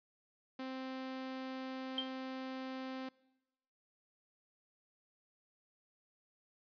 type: tone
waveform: sawtooth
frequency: 261.6 Hz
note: C4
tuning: in tune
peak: -37 dBFS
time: 0.59-3.09 s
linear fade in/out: 5 ms
type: tone with exponential decay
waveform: sine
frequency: 3160 Hz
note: G7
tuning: 13 cents sharp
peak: -30 dBFS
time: 1.98-2.11 s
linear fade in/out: 2 ms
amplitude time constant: 28 ms
effects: noise-tail reverb RT60 1.0 s tail -24 dB re dry + resampled to 11025 Hz